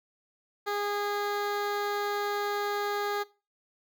15% pulse tone with notch filter, 410 Hz, G#4, 22 cents flat, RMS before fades -31 dBFS, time 0.66-3.24 s, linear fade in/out 20 ms, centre 8700 Hz, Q 0.8, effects noise-tail reverb RT60 0.3 s tail -20 dB re dry

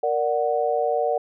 sine chord, Bb augmented, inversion none, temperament equal, 466.2 / 587.3 / 740 Hz, Bb4 / D5 / F#5, 0 / 0 / 0 cents, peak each -24 dBFS, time 0.03-1.18 s, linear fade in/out 5 ms, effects none

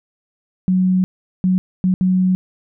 sine tone bursts at uneven times, 185 Hz, F#3, in tune, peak -12 dBFS, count 4, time 0.68-1.04 / 1.44-1.58 / 1.84-1.94 / 2.01-2.35 s, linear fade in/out 0 ms, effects none

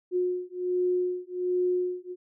sine beating tone pair, 360.6 / 361.9 Hz, F#4 / F#4, -45 / -38 cents, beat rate 1.3 Hz, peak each -28 dBFS, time 0.11-2.16 s, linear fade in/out 50 ms, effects none

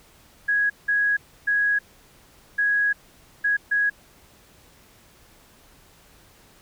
sine tone bursts at uneven times, 1661.2 Hz, G#6, in tune, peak -18 dBFS, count 6, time 0.48-0.7 / 0.88-1.17 / 1.47-1.79 / 2.58-2.93 / 3.44-3.57 / 3.71-3.9 s, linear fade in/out 10 ms, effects pink hiss -54 dBFS RMS until 6.61 s

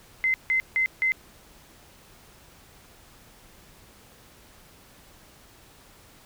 sine tone bursts, 2063 Hz, C7, 25 cents flat, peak -20 dBFS, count 4, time 0.24-1.12 s, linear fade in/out 0 ms, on 100 ms, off 160 ms, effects pink hiss -53 dBFS RMS until 6.25 s

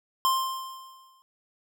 square tone with exponential decay, 1051 Hz, C6, 7 cents sharp, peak -20 dBFS, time 0.25-1.22 s, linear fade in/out 0 ms, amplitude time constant 210 ms, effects none

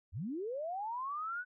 sine linear sweep, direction up, 66.4 to 1506 Hz, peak -36 dBFS, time 0.12-1.45 s, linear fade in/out 50 ms, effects none

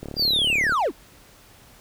click train, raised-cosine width 2 ms, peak -20 dBFS, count 26, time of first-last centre 0.03-0.723 s, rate 36.1 Hz
triangle linear sweep, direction down, 4885 to 196 Hz, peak -17 dBFS, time 0.16-0.92 s, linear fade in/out 50 ms
effects pink hiss -51 dBFS RMS until 1.8 s

